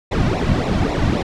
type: noise with flanger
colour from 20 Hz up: brown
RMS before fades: -18 dBFS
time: 0.11-1.23 s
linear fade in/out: 10 ms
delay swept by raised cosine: 0.62 to 2.42 ms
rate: 3.7 Hz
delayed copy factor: -0.9
effects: low-pass 5000 Hz 12 dB/octave

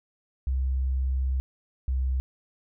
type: tone pair in turn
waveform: sine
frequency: 65.41 / 64.88 Hz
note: C2 / C2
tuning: 0 / -14 cents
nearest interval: unison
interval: 14 cents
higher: first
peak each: -23 dBFS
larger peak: neither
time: 0.47-1.4 / 1.88-2.2 s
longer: first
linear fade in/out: 0 ms
effects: none

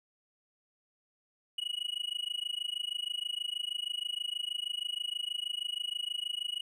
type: tone with amplitude modulation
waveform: triangle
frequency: 2914 Hz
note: F#7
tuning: 27 cents flat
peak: -28 dBFS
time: 1.58-6.61 s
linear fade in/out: 5 ms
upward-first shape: sine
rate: 26.3 Hz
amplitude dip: 100%
effects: none

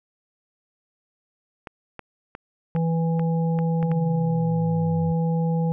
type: clicks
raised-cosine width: 0.5 ms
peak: -20 dBFS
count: 8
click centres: 1.672 / 1.993 / 2.351 / 2.763 / 3.195 / 3.589 / 3.828 / 3.916 s
type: harmonic tone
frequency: 164.81 Hz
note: E3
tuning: in tune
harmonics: 1 / 3 / 5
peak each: -20 / -30 / -34 dBFS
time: 2.75-5.72 s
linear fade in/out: 0 ms
type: exponential sweep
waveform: sine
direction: down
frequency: 155.56 to 92.5 Hz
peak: -30 dBFS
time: 3.83-5.12 s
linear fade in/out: 0 ms
effects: none

